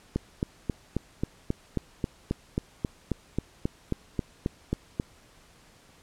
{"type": "click train", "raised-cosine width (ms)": 3, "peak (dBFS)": -13, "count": 19, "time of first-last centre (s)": [0.16, 4.999], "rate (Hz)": 3.72, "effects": ["pink hiss -57 dBFS RMS until 6.02 s", "low-pass 10000 Hz 12 dB/octave"]}